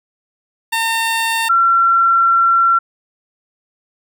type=tone pair in turn; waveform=15% pulse / sine; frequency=908 / 1360.5 Hz; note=A#5 / F6; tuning=-46 / -46 cents; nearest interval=perfect fifth; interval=700 cents; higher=second; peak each=-9 dBFS; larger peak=neither; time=0.72-1.49 / 1.49-2.79 s; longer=second; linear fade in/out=10 ms; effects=none